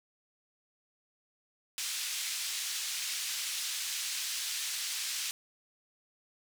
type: band-pass noise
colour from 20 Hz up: white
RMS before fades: -36 dBFS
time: 1.78-5.31 s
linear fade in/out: 0 ms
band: 2400 to 7300 Hz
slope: 12 dB/octave
effects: none